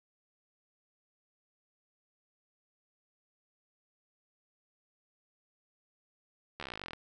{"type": "slowing click train", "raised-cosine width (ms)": 0.3, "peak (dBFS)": -24, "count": 19, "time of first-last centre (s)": [6.6, 6.933], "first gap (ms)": 13, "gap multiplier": 1.04, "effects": []}